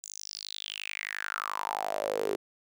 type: tone with high-pass filter sweep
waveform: sawtooth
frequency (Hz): 51.5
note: G#1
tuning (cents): -14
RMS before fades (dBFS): -35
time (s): 0.03-2.36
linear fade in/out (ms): 10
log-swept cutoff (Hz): 7300 to 380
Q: 7
effects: none